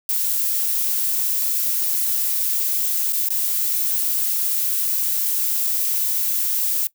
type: noise with dropouts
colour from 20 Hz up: violet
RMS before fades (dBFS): -21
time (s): 0.09-6.87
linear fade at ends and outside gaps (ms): 1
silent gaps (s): 3.124-3.131 / 3.287-3.304
effects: noise-tail reverb RT60 0.1 s tail -20 dB re dry